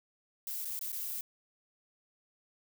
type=noise with dropouts; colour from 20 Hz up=violet; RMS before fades=-38 dBFS; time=0.47-1.21 s; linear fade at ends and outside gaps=2 ms; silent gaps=0.648-0.653 / 0.792-0.811 / 0.919-0.927 s; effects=none